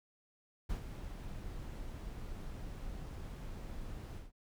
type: noise with ADSR envelope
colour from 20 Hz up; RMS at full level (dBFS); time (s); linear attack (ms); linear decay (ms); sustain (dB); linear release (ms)
brown; -36; 0.69-4.32; 13; 94; -8; 160
effects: none